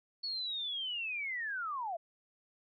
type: linear sweep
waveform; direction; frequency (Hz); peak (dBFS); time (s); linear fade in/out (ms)
sine; down; 4435 to 638; -35; 0.23-1.97; 10
effects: none